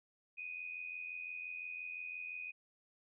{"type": "tone with amplitude modulation", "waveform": "sine", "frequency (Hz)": 2489, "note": "D#7", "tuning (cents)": 0, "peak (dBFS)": -39, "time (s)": [0.37, 2.52], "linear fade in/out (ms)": 20, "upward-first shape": "sine", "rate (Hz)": 85.8, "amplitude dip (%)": 65, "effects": []}